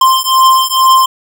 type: beating tone pair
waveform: square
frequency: 1046.5 / 1048.7 Hz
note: C6 / C6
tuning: 0 / +4 cents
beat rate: 2.2 Hz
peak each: -10 dBFS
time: 0.01-1.06 s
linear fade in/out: 5 ms
effects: none